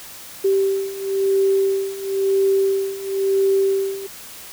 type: beating tone pair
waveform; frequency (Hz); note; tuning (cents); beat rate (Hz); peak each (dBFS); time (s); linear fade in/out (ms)
sine; 388.7 / 389.68; G4 / G4; -15 / -10; 0.98; -21 / -18; 0.44-4.07; 10
effects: white hiss -38 dBFS RMS until 4.52 s